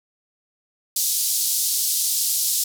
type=band-pass noise; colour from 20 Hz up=white; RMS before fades=-22 dBFS; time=0.96-2.64 s; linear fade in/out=5 ms; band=4200 to 14000 Hz; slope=24 dB/octave; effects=none